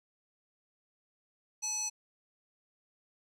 square tone with band-pass filter, 853 Hz, G#5, 46 cents sharp, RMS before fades -35 dBFS, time 1.62-1.9 s, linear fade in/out 20 ms, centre 6400 Hz, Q 7.8, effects none

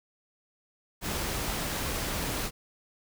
pink noise, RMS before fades -32 dBFS, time 1.01-2.51 s, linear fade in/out 50 ms, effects none

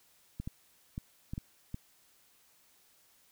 clicks, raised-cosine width 5 ms, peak -25 dBFS, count 6, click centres 0.4 / 0.475 / 0.979 / 1.335 / 1.379 / 1.744 s, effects white hiss -66 dBFS RMS until 3.31 s

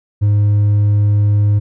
sine tone with hard clipping, 103.2 Hz, G#2, 10 cents flat, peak -10 dBFS, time 0.21-1.6 s, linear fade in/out 20 ms, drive 2 dB, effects none

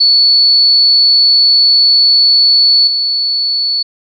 sine tone with level steps, 4435 Hz, C#8, in tune, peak -5 / -11 dBFS, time 0-3.83 s, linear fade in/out 10 ms, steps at 2.87 s, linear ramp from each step 5 ms, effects none

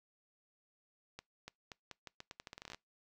accelerating click train, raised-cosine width 0.2 ms, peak -29 dBFS, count 18, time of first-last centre 1.19-2.746 s, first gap 290 ms, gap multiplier 0.82, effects noise-tail reverb RT60 0.2 s tail -25 dB re dry

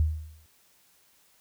sine tone with exponential decay, 77.78 Hz, D#2, in tune, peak -18 dBFS, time 0-0.46 s, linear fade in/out 0 ms, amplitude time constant 99 ms, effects white hiss -63 dBFS RMS until 1.4 s

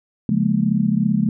sine chord, Bb minor seventh, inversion first, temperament just, 139.85 / 174.81 / 209.8 / 233.1 Hz, Db3 / F3 / Ab3 / Bb3, +16 / +2 / +18 / 0 cents, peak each -24 / -21 / -18 / -23 dBFS, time 0.29-1.29 s, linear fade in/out 2 ms, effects none

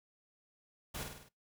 pink noise with echo, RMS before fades -42 dBFS, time 0.94-1.04 s, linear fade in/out 10 ms, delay 50 ms, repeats 5, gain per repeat -4 dB, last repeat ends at 1.29 s, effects noise-tail reverb RT60 0.2 s tail -21 dB re dry

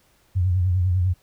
sine tone with vibrato, 91 Hz, F#2, 28 cents flat, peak -17 dBFS, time 0.35-1.14 s, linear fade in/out 20 ms, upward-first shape triangle, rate 10 Hz, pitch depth 97 cents each way, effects pink hiss -61 dBFS RMS until 1.22 s

